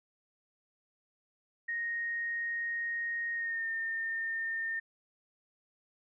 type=tone with pitch glide; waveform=sine; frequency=1864.7 to 1816.9 Hz; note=A#6 to A#6; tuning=0 to -45 cents; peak=-32 dBFS; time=1.68-4.8 s; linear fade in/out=10 ms; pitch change=-45 cents; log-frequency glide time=3.34-3.68 s; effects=none